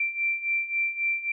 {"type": "beating tone pair", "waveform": "sine", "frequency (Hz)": [2350, 2353.7], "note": ["D7", "D7"], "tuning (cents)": [1, 3], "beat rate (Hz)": 3.7, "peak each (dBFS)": [-30, -26], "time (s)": [0, 1.32], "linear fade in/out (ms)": 5, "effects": []}